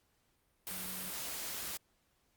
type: tone in noise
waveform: sine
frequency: 185 Hz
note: F#3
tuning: in tune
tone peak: -50 dBFS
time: 0.71-1.1 s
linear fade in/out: 0 ms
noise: white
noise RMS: -41 dBFS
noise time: 0.67-1.77 s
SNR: -12 dB
effects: pink hiss -75 dBFS RMS until 2.36 s + Opus 48 kbps